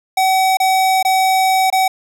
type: tone with dropouts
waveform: square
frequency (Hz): 758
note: F#5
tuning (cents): +42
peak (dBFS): -12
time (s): 0.17-1.88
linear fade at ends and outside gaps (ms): 5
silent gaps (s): 0.571-0.6 / 1.028-1.049 / 1.702-1.725
effects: none